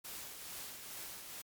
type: noise with tremolo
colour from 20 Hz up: white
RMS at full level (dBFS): -45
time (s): 0.04-1.42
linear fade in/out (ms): 10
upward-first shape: triangle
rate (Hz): 2.3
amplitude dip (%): 45
effects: MP3 96 kbps